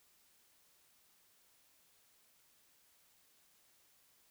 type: silence
effects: white hiss -70 dBFS RMS until 4.3 s